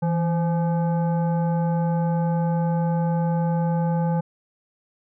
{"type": "tone with frequency modulation", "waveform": "sine", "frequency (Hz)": 164.81, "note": "E3", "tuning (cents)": 0, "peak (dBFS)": -19, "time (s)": [0.02, 4.21], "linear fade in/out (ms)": 10, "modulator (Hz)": 683, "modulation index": 0.63, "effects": []}